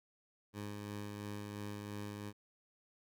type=tone with tremolo; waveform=15% pulse; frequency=103.1 Hz; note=G#2; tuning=12 cents flat; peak=-35 dBFS; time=0.53-2.33 s; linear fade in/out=50 ms; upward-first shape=sine; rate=2.9 Hz; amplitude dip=25%; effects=none